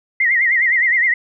sine tone with vibrato, 1988 Hz, B6, 11 cents sharp, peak -12 dBFS, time 0.2-1.14 s, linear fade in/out 5 ms, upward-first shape sine, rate 9.7 Hz, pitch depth 120 cents each way, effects none

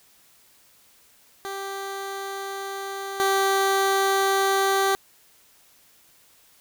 15% pulse tone pair in turn, 392 / 389.8 Hz, G4 / G4, 0 / -10 cents, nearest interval unison, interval 10 cents, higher first, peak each -24 / -13 dBFS, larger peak second, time 1.45-3.2 / 3.2-4.95 s, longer neither, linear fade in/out 0 ms, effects white hiss -57 dBFS RMS until 6.6 s

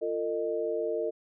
sine tone cluster, 346.6 / 452.7 / 616 Hz, F4 / A4 / D#5, -13 / +49 / -17 cents, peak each -35 / -30 / -33 dBFS, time 0.01-1.11 s, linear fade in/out 20 ms, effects none

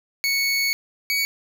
25% pulse tone pair in turn, 2217 / 2249 Hz, C#7 / C#7, 0 / +24 cents, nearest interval unison, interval 24 cents, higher second, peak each -16 dBFS, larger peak neither, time 0.24-0.73 / 1.1-1.25 s, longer first, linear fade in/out 0 ms, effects none

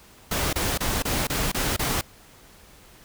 pink noise bursts, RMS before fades -25 dBFS, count 7, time 0.31-2.012 s, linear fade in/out 5 ms, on 220 ms, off 27 ms, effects pink hiss -51 dBFS RMS until 3.04 s

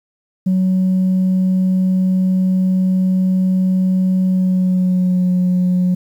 sine tone with pitch glide, 186.2 to 181.11 Hz, F#3 to F#3, +11 to -37 cents, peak -10 dBFS, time 0.46-5.95 s, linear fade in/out 10 ms, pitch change -48 cents, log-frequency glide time 4.23-5.33 s, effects tanh soft clip ceiling -10 dBFS + 8-bit

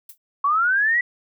violet noise with exponential decay, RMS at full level -34 dBFS, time 0.09-0.18 s, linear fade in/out 5 ms, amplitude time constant 19 ms
sine linear sweep, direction up, 1096 to 1975.5 Hz, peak -16 dBFS, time 0.44-1.01 s, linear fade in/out 5 ms
effects none

